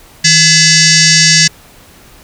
sine tone with frequency modulation, 159.9 Hz, D#3, 48 cents sharp, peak -4 dBFS, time 0.24-1.48 s, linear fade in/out 10 ms, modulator 930 Hz, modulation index 7, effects pink hiss -40 dBFS RMS until 2.23 s

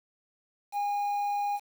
triangle tone with quantisation, 816 Hz, G#5, 31 cents flat, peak -25 dBFS, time 0.72-1.6 s, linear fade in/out 50 ms, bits 8, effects none

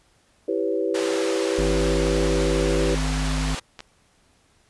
sine chord, C# half-diminished seventh, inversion first, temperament equal, 329.6 / 392 / 493.9 / 554.4 Hz, E4 / G4 / B4 / C#5, 0 / 0 / 0 / 0 cents, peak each -27 / -25 / -26 / -30 dBFS, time 0.48-2.95 s, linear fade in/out 5 ms
pink band-pass noise, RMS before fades -32 dBFS, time 0.94-3.6 s, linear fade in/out 10 ms, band 530 to 7900 Hz, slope 12 dB/octave
harmonic tone, 51.9 Hz, G#1, in tune, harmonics 1 / 3 / 5, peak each -23 / -28 / -30 dBFS, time 1.58-3.55 s, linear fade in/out 5 ms
clicks, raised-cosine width 0.2 ms, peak -19 dBFS, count 2, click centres 3.792 / 3.805 s
effects pink hiss -61 dBFS RMS until 4.69 s + resampled to 24000 Hz

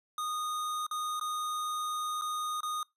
square tone with dropouts, 1234 Hz, D#6, 15 cents flat, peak -33 dBFS, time 0.18-2.83 s, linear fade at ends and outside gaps 2 ms, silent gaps 0.866-0.911 / 1.197-1.211 / 2.213-2.219 / 2.606-2.631 s, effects noise-tail reverb RT60 0.2 s tail -25 dB re dry + resampled to 32000 Hz

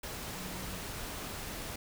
sine tone in noise, 185 Hz, F#3, in tune, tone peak -45 dBFS, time 0.36-0.78 s, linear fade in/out 5 ms, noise pink, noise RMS -41 dBFS, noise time 0.03-1.76 s, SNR -7 dB, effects none

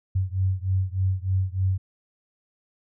sine beating tone pair, 93 / 96.3 Hz, F#2 / G2, +9 / -30 cents, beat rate 3.3 Hz, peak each -24 / -25 dBFS, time 0.15-1.78 s, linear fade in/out 10 ms, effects none

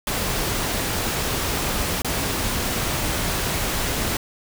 pink noise with dropouts, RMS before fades -24 dBFS, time 0.07-4.17 s, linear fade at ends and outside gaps 2 ms, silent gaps 2.02-2.046 s, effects none

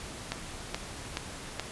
click train, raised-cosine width 0.2 ms, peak -13 dBFS, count 4, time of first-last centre 0.32-1.597 s, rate 2.35 Hz, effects pink hiss -42 dBFS RMS until 1.71 s + resampled to 24000 Hz

